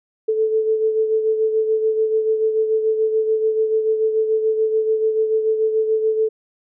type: beating tone pair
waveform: sine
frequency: 437.7 / 444.6 Hz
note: A4 / A4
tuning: -9 / +18 cents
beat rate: 6.9 Hz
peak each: -16 / -25 dBFS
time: 0.28-6.29 s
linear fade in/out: 10 ms
effects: none